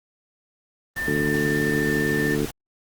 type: noise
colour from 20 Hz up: pink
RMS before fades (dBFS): -34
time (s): 0.96-2.51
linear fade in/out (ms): 5
type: tone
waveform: sine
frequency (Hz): 1788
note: A6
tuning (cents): +27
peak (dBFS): -25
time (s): 0.96-2.36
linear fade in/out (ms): 20
type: harmonic tone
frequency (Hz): 73.42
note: D2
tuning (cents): 0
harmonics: 2 / 3 / 4 / 5 / 6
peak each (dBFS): -28 / -28 / -26 / -29 / -27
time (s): 1.07-2.46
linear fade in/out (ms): 10
effects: Opus 32 kbps